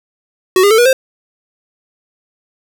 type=tone with pitch steps; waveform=square; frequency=372 / 405.7 / 442.4 / 482.4 / 526.1 Hz; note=F#4 / G#4 / A4 / B4 / C5; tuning=+9 / -41 / +9 / -41 / +9 cents; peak=-7 dBFS; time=0.56-0.93 s; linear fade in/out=2 ms; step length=74 ms; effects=none